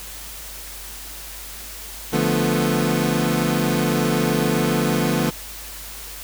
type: chord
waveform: 25% pulse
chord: B half-diminished seventh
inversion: first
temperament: equal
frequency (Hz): 146.83 / 174.61 / 220 / 246.9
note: D3 / F3 / A3 / B3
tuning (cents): 0 / 0 / 0 / 0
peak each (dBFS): -20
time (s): 2.12-5.31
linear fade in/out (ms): 20
effects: added 50 Hz sine -40 dBFS peak until 6.23 s + white hiss -36 dBFS RMS until 6.23 s